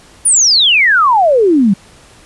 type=exponential sweep; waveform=sine; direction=down; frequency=9956 to 184.1 Hz; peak=-6 dBFS; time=0.25-1.74 s; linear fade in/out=10 ms; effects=pink hiss -42 dBFS RMS until 2.25 s + resampled to 24000 Hz